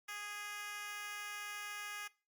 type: tone with high-pass filter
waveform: 10% pulse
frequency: 413.5 Hz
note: G#4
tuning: 8 cents flat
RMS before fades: -45 dBFS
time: 0.08-2.08 s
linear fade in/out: 10 ms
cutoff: 1500 Hz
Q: 0.93
effects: noise-tail reverb RT60 0.3 s tail -20 dB re dry + Opus 48 kbps